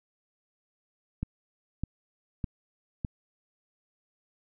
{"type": "click train", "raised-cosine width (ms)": 5, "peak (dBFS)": -18, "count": 4, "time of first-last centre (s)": [1.23, 3.048], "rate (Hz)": 1.65, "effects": []}